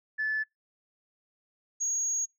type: tone pair in turn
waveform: sine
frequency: 1737 / 6613 Hz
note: A6 / G#8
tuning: -23 / -8 cents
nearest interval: octave + major seventh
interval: 2315 cents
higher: second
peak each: -26 dBFS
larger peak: neither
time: 0.18-0.44 / 1.8-2.26 s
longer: second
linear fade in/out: 20 ms
effects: noise-tail reverb RT60 0.2 s tail -25 dB re dry + tanh soft clip ceiling -22 dBFS